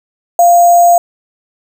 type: tone with sample-and-hold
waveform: sine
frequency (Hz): 694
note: F5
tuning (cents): -11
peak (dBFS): -3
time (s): 0.39-0.98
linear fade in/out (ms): 2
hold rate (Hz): 7350
effects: none